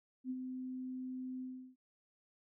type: tone with ADSR envelope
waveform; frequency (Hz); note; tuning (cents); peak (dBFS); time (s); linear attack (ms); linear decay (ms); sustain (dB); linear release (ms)
sine; 256.5; C4; -34; -35; 0.24-1.76; 62; 45; -5; 350
effects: none